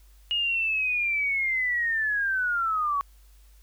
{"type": "linear sweep", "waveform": "sine", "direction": "down", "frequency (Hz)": [2877, 1108.7], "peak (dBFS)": -23, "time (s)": [0.31, 3.01], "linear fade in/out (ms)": 0, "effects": ["added 50 Hz sine -51 dBFS peak until 3.62 s", "white hiss -63 dBFS RMS until 3.62 s"]}